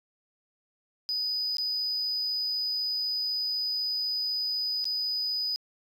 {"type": "tone with dropouts", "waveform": "triangle", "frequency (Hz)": 4978, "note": "D#8", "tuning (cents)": 0, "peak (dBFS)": -25, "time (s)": [1.09, 5.56], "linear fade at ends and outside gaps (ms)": 0, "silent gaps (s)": [[1.569, 1.583], [4.843, 4.854]], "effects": ["tanh soft clip ceiling -23 dBFS"]}